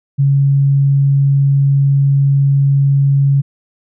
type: tone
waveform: sine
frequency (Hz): 139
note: C#3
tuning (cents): +5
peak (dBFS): -8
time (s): 0.18-3.42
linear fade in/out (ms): 20
effects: none